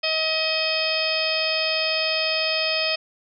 harmonic tone with a mistuned harmonic, 634 Hz, D#5, 32 cents sharp, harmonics 1 / 2 / 3 / 4 / 5 / 6 / 7 / 8, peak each -27 / -35 / -34 / -26 / -29 / -36 / -31 / -26 dBFS, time 0.03-2.96 s, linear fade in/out 10 ms, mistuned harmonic 6, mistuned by -67 cents, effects none

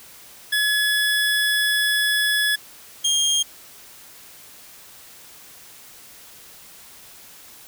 25% pulse tone pair in turn, 1700 / 3225 Hz, G#6 / G7, +40 / +48 cents, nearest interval major seventh, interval 1108 cents, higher second, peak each -14 dBFS, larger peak neither, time 0.52-2.56 / 3.04-3.43 s, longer first, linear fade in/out 10 ms, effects white hiss -45 dBFS RMS until 7.67 s

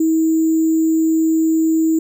sine tone with sample-and-hold, 320.8 Hz, E4, 47 cents flat, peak -12 dBFS, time 0-1.99 s, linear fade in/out 5 ms, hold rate 7350 Hz, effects none

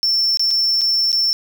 triangle tone with dropouts, 5390 Hz, E8, 38 cents sharp, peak -13 dBFS, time 0.03-1.33 s, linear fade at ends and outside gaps 0 ms, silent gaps 0.372-0.395 / 0.506-0.511 / 0.81-0.816 / 1.118-1.128 s, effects none

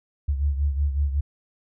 sine beating tone pair, 70.5 / 75.9 Hz, C#2 / D#2, +30 / -42 cents, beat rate 5.4 Hz, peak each -21 / -28 dBFS, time 0.28-1.21 s, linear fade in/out 10 ms, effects none

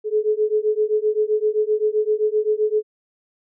sine beating tone pair, 423.8 / 431.5 Hz, G#4 / A4, +35 / -34 cents, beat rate 7.7 Hz, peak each -20 dBFS, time 0.04-2.83 s, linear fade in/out 50 ms, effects none

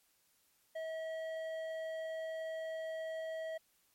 triangle tone with hard clipping, 643 Hz, E5, 43 cents flat, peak -40 dBFS, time 0.75-3.58 s, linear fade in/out 10 ms, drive 12 dB, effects white hiss -73 dBFS RMS until 3.94 s + MP3 64 kbps

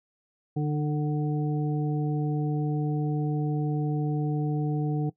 harmonic tone with a mistuned harmonic, 149 Hz, D3, 25 cents sharp, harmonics 1 / 2 / 3 / 5, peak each -25 / -31 / -35 / -39 dBFS, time 0.56-5.1 s, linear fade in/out 10 ms, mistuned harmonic 2, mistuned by +19 cents, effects noise-tail reverb RT60 0.1 s tail -19 dB re dry

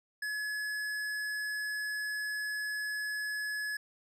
triangle tone with hard clipping, 1700 Hz, G#6, 40 cents sharp, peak -35 dBFS, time 0.22-3.77 s, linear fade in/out 5 ms, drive 17 dB, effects none

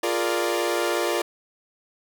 sawtooth chord, Bb dominant seventh, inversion second, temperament equal, 349.2 / 415.3 / 466.2 / 587.3 Hz, F4 / Ab4 / Bb4 / D5, 0 / 0 / 0 / 0 cents, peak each -22 / -27 / -24 / -24 dBFS, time 0.03-1.22 s, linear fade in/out 5 ms, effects none

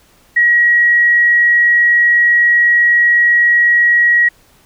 sine tone, 1906 Hz, A#6, 38 cents sharp, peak -7 dBFS, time 0.36-4.29 s, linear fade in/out 10 ms, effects pink hiss -50 dBFS RMS until 4.65 s

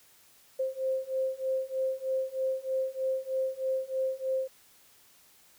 sine beating tone pair, 524 / 527.2 Hz, C5 / C5, +2 / +13 cents, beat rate 3.2 Hz, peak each -32 / -31 dBFS, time 0.59-4.48 s, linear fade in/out 10 ms, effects white hiss -60 dBFS RMS until 5.58 s

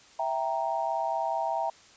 sine chord, E diminished, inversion none, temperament equal, 659.3 / 784 / 932.3 Hz, E5 / G5 / Bb5, 0 / 0 / 0 cents, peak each -31 dBFS, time 0.19-1.7 s, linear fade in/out 5 ms, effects white hiss -55 dBFS RMS until 1.96 s + resampled to 16000 Hz

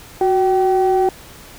sine tone pair together, 370 / 770.8 Hz, F#4 / G5, 0 / -29 cents, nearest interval octave + minor second, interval 1271 cents, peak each -13 / -15 dBFS, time 0.21-1.09 s, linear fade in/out 2 ms, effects tanh soft clip ceiling -7 dBFS + pink hiss -40 dBFS RMS until 1.58 s

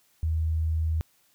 sine tone, 79.9 Hz, D#2, 47 cents sharp, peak -23 dBFS, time 0.23-1.01 s, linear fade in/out 0 ms, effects white hiss -65 dBFS RMS until 1.34 s

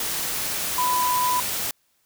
sine tone in noise, 995 Hz, B5, 13 cents sharp, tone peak -20 dBFS, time 0.78-1.4 s, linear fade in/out 2 ms, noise white, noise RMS -27 dBFS, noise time 0-1.71 s, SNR +4 dB, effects white hiss -67 dBFS RMS until 2.05 s

